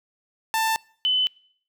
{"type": "tone pair in turn", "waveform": ["sawtooth", "sine"], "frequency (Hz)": [889, 3021], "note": ["A5", "F#7"], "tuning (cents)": [18, 35], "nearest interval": "octave + major sixth", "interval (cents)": 2117, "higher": "second", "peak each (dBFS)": [-17, -18], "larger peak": "first", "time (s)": [[0.54, 0.76], [1.05, 1.27]], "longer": "neither", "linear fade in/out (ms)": 0, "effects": ["noise-tail reverb RT60 0.6 s tail -25 dB re dry"]}